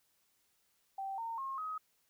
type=tone with pitch steps; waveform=sine; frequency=778 / 914.6 / 1075.1 / 1263.9 Hz; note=G5 / A#5 / C6 / D#6; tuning=-13 / -33 / +47 / +27 cents; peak=-37 dBFS; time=0.98-1.78 s; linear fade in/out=5 ms; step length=200 ms; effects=white hiss -75 dBFS RMS until 2.09 s